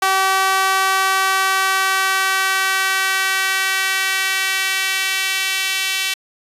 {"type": "tone with high-pass filter sweep", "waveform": "sawtooth", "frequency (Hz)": 382.8, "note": "G4", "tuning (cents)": -41, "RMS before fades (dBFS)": -18, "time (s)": [0.02, 6.14], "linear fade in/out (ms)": 5, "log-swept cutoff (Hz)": [950, 2600], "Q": 1.7, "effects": ["resampled to 32000 Hz"]}